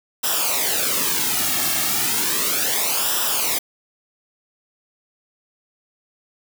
white noise with flanger, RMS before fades -21 dBFS, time 0.23-3.59 s, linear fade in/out 10 ms, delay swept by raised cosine 0.45 to 2.05 ms, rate 0.34 Hz, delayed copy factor -0.75, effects none

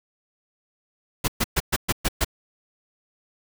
pink noise bursts, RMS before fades -21 dBFS, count 7, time 1.24-2.247 s, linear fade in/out 10 ms, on 41 ms, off 120 ms, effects none

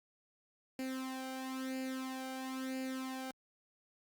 sawtooth tone with flanger, 261.6 Hz, C4, in tune, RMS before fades -41 dBFS, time 0.79-3.31 s, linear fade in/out 2 ms, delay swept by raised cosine 0.42 to 1.33 ms, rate 1 Hz, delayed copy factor +0.75, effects Opus 48 kbps

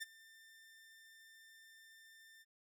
sawtooth tone with ADSR envelope, 1793 Hz, A6, 32 cents sharp, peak -36 dBFS, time 0-2.45 s, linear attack 23 ms, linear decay 22 ms, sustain -20 dB, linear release 37 ms, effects none

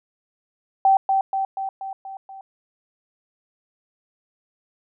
sine tone with echo, 775 Hz, G5, 20 cents flat, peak -12 dBFS, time 0.85-0.97 s, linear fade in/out 2 ms, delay 240 ms, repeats 6, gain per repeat -4 dB, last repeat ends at 2.41 s, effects none

